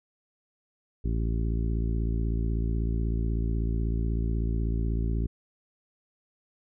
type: harmonic tone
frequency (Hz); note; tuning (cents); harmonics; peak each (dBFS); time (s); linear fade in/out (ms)
56.2; A1; +37; 1 / 2 / 3 / 4 / 5 / 6 / 7; -26 / -32 / -36 / -38 / -40 / -42 / -43; 1.04-5.27; 10
effects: none